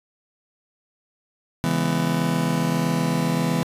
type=chord; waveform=40% pulse; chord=C# minor seventh; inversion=none; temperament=just; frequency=138.59 / 166.31 / 207.9 / 249.5 Hz; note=C#3 / E3 / G#3 / B3; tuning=0 / +16 / +2 / +18 cents; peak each=-28 / -22 / -28 / -25 dBFS; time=1.64-3.63 s; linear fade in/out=0 ms; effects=resampled to 32000 Hz